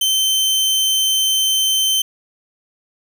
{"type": "tone", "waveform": "sawtooth", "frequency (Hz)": 3095, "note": "G7", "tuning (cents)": -23, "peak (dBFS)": -11, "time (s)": [0.01, 2.02], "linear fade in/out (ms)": 5, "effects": []}